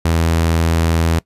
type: tone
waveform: sawtooth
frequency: 82.41 Hz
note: E2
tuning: in tune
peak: -9 dBFS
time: 0.05-1.19 s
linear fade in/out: 5 ms
effects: noise-tail reverb RT60 0.1 s tail -21 dB re dry + resampled to 32000 Hz